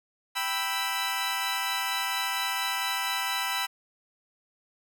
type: chord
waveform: 15% pulse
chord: E minor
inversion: first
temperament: equal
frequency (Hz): 784 / 987.8 / 1318.5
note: G5 / B5 / E6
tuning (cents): 0 / 0 / 0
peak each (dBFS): -27 / -24 / -26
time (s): 0.35-3.67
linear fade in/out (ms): 20
effects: none